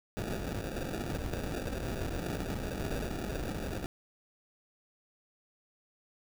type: noise with sample-and-hold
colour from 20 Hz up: pink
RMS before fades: -36 dBFS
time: 0.17-3.86 s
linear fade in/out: 0 ms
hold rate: 1050 Hz
effects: none